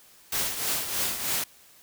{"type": "noise with tremolo", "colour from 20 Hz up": "white", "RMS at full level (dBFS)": -26, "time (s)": [0.32, 1.44], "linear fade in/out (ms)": 5, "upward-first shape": "triangle", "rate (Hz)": 3.2, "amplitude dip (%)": 65, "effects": ["white hiss -55 dBFS RMS until 1.82 s"]}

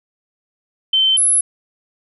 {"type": "tone pair in turn", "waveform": "sine", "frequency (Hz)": [3090, 10964], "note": ["G7", "F9"], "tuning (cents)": [-26, -33], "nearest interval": "octave + minor seventh", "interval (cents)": 2193, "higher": "second", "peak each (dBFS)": -11, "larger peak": "neither", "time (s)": [[0.93, 1.17], [1.17, 1.41]], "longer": "neither", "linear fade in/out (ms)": 5, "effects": []}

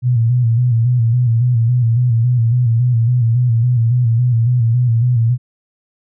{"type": "tone with vibrato", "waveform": "sine", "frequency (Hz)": 119.3, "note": "A#2", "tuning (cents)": 41, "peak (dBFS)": -10, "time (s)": [0.02, 5.38], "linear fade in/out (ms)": 50, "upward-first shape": "square", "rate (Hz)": 3.6, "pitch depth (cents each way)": 69, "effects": []}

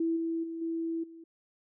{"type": "tone with level steps", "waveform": "sine", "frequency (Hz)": 329.6, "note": "E4", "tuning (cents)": 0, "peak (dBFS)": [-26, -29, -35, -30, -46], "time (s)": [0, 1.24], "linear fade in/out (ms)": 5, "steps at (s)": [0.16, 0.43, 0.61, 1.03], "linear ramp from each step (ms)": 10, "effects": []}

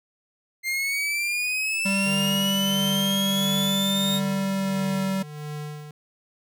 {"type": "linear sweep", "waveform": "40% pulse", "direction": "up", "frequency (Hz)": [2093, 3729], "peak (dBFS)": -23, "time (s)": [0.63, 4.21], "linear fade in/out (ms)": 50}
{"type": "tone with pitch glide", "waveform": "square", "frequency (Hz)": [196, 192.41], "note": ["G3", "G3"], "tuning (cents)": [0, -32], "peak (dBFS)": -24, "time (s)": [1.85, 5.23], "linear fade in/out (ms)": 10, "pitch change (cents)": -32, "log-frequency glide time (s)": [4.02, 5.08]}
{"type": "tone with tremolo", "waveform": "square", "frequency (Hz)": 149.6, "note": "D3", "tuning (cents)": 32, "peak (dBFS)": -31, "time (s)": [2.06, 5.91], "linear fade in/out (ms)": 2, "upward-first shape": "sine", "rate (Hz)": 1.5, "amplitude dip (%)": 60}
{"effects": []}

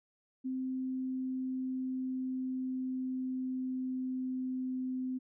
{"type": "tone with pitch glide", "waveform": "sine", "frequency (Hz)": [259.6, 256.8], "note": ["C4", "C4"], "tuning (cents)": [-13, -32], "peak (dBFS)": -33, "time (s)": [0.44, 5.19], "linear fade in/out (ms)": 20, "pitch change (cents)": -19, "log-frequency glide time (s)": [0.6, 4.9], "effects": []}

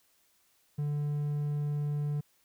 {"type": "tone", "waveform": "triangle", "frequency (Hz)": 146.83, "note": "D3", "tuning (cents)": 0, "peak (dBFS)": -27, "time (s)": [0.78, 2.21], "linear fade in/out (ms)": 10, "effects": ["white hiss -69 dBFS RMS until 2.44 s"]}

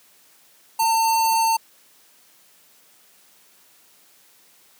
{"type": "tone with notch filter", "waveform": "square", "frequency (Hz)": 901, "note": "A5", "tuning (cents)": 41, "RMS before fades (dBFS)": -19, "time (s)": [0.79, 1.57], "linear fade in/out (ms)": 10, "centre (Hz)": 1900, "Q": 0.65, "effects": ["white hiss -55 dBFS RMS until 4.79 s", "high-pass 150 Hz 12 dB/octave"]}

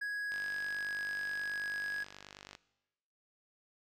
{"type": "tone", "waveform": "triangle", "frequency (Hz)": 1663, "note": "G#6", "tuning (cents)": 2, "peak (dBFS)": -33, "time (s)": [0.01, 2.04], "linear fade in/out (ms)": 10}
{"type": "click train", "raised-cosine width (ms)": 0.2, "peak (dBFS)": -30, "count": 111, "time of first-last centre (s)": [0.32, 2.551], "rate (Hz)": 49.3}
{"effects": ["noise-tail reverb RT60 1.0 s tail -19 dB re dry"]}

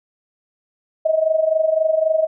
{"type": "tone with amplitude modulation", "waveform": "sine", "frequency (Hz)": 635, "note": "D#5", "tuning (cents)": 35, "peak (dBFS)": -11, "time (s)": [1.05, 2.27], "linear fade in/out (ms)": 10, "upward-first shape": "sine", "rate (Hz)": 23.8, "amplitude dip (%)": 75, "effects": []}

